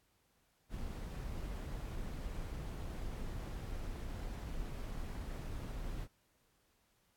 brown noise, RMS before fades -42 dBFS, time 0.69-6.08 s, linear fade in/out 50 ms, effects pink hiss -75 dBFS RMS until 7.16 s + AAC 64 kbps

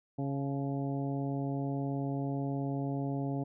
harmonic tone with a mistuned harmonic, 138.59 Hz, C#3, in tune, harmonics 1 / 2 / 3 / 4 / 5 / 6, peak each -34 / -35 / -43 / -45 / -43 / -49 dBFS, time 0.18-3.44 s, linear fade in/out 10 ms, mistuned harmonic 6, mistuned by +45 cents, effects none

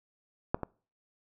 clicks, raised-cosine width 1 ms, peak -12 / -19 dBFS, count 2, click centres 0.545 / 0.633 s, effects noise-tail reverb RT60 0.4 s tail -24 dB re dry

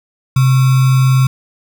sine tone with sample-and-hold, 130.81 Hz, C3, in tune, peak -7 dBFS, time 0.36-1.27 s, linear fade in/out 5 ms, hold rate 1225 Hz, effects none

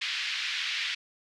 pink band-pass noise, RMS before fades -32 dBFS, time 0.01-0.95 s, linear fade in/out 10 ms, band 1900 to 4400 Hz, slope 24 dB/octave, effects none

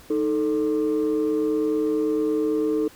sine tone pair together, 311.1 / 440 Hz, D#4 / A4, 0 / 0 cents, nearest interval tritone, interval 600 cents, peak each -21 dBFS, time 0.1-2.88 s, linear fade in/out 5 ms, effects tanh soft clip ceiling -16 dBFS + pink hiss -49 dBFS RMS until 2.95 s

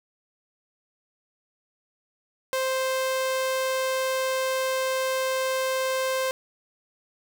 sawtooth tone, 523.3 Hz, C5, in tune, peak -20 dBFS, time 2.53-6.31 s, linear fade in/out 0 ms, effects none

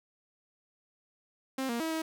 sawtooth tone with pitch steps, 264.8 / 235 / 322.6 / 320.3 Hz, C4 / A#3 / E4 / E4, +21 / +14 / -37 / -50 cents, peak -27 dBFS, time 1.58-2.02 s, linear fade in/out 5 ms, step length 110 ms, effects none

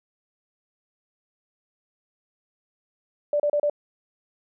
sine tone bursts, 587.3 Hz, D5, in tune, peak -19 dBFS, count 4, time 3.33-3.698 s, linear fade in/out 2 ms, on 68 ms, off 32 ms, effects none

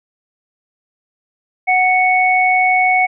sine tone pair together, 740 / 2217 Hz, F#5 / C#7, 0 / 0 cents, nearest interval octave + perfect fifth, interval 1900 cents, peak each -13 dBFS, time 1.67-3.07 s, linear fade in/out 20 ms, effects none

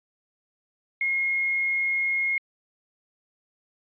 sine tone with quantisation, 2152 Hz, C7, 48 cents sharp, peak -22 dBFS, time 1.01-2.38 s, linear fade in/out 2 ms, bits 8, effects resampled to 8000 Hz

